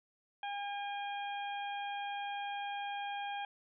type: harmonic tone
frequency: 809 Hz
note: G#5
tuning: 46 cents flat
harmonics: 1 / 2 / 3 / 4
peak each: -38 / -46 / -48 / -48 dBFS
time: 0.43-3.45 s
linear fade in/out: 2 ms
effects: none